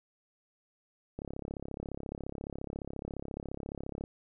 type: click train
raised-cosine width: 2 ms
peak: -25 dBFS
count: 99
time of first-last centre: 1.19-4.039 s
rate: 34.4 Hz
effects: none